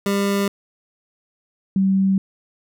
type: tone pair in turn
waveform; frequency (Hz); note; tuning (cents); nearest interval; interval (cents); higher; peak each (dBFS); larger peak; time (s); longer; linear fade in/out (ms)
25% pulse / sine; 199.7 / 192.64; G3 / G3; +32 / -30; minor second; 62; first; -14; neither; 0.06-0.48 / 1.76-2.18; neither; 2
effects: none